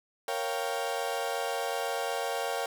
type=chord; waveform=35% pulse; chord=G half-diminished seventh; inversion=first; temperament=equal; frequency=466.2 / 554.4 / 698.5 / 784 Hz; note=Bb4 / Db5 / F5 / G5; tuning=0 / 0 / 0 / 0 cents; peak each=-34 dBFS; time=0.28-2.66 s; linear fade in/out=2 ms; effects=none

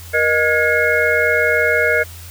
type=tone cluster; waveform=sine; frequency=473.1 / 617 / 1434 / 1661 / 2164 Hz; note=A#4 / D#5 / F6 / G#6 / C#7; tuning=+26 / -15 / +45 / 0 / -42 cents; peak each=-19 dBFS; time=0.13-2.04 s; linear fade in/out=20 ms; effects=added 85 Hz sine -34 dBFS peak until 2.3 s + white hiss -39 dBFS RMS until 2.3 s

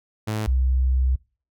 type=tone pair in turn; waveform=sawtooth / sine; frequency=108 / 64.22 Hz; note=A2 / C2; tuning=-32 / -32 cents; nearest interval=major sixth; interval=900 cents; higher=first; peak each=-20 / -17 dBFS; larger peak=second; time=0.27-0.47 / 0.47-1.16 s; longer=second; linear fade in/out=10 ms; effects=noise-tail reverb RT60 0.4 s tail -25 dB re dry

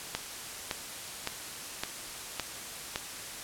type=click train; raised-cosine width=0.2 ms; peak=-13 dBFS; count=6; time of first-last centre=0.15-2.959 s; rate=1.78 Hz; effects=white hiss -41 dBFS RMS until 3.43 s + low-pass 11000 Hz 12 dB/octave

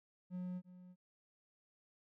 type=tone with echo; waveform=triangle; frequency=181 Hz; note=F#3; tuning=38 cents flat; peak=-38 dBFS; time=0.3-0.62 s; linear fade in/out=50 ms; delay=340 ms; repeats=1; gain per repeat=-14 dB; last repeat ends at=0.96 s; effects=none

